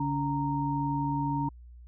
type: tone cluster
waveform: sine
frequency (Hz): 141.7 / 283.4 / 928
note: C#3 / C#4 / A#5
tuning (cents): +38 / +38 / -8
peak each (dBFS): -31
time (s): 0-1.49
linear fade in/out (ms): 5
effects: added 60 Hz sine -46 dBFS peak until 1.87 s